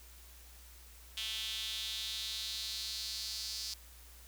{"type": "tone with high-pass filter sweep", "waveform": "sawtooth", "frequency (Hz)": 220, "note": "A3", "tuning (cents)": 0, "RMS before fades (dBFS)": -40, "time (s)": [1.17, 3.74], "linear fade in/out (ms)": 5, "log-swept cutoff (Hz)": [3200, 4800], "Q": 4.3, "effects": ["added 60 Hz sine -55 dBFS peak until 4.27 s", "white hiss -58 dBFS RMS until 4.27 s"]}